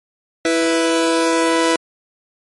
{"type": "tone pair together", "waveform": "sawtooth", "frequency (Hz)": [329.6, 494.2], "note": ["E4", "B4"], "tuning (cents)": [0, 1], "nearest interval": "perfect fifth", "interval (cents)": 701, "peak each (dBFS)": [-12, -14], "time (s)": [0.45, 1.76], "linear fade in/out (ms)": 2, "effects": ["MP3 48 kbps"]}